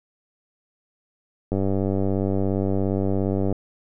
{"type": "click train", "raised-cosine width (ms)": 2, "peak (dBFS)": -11, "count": 196, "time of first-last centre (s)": [1.52, 3.526], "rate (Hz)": 97.2, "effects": []}